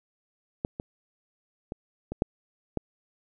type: clicks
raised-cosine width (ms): 2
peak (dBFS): -14 / -20 / -20 / -20 / -9 / -14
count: 6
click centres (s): 0.649 / 0.799 / 1.721 / 2.12 / 2.221 / 2.773
effects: none